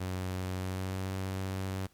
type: tone with pitch glide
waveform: sawtooth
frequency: 92.5 to 95.16 Hz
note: F#2 to F#2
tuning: 0 to +49 cents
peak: -29 dBFS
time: 0-1.87 s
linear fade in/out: 10 ms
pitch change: +49 cents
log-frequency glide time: 0.5-1.09 s
effects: pink hiss -66 dBFS RMS until 1.93 s + MP3 96 kbps